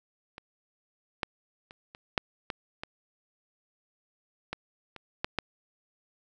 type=clicks; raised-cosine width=0.3 ms; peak=-26 / -12 / -30 / -29 / -8 / -16 / -20 / -17 / -27 / -12 / -11 dBFS; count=11; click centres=0.381 / 1.232 / 1.709 / 1.949 / 2.178 / 2.502 / 2.835 / 4.53 / 4.963 / 5.245 / 5.387 s; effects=none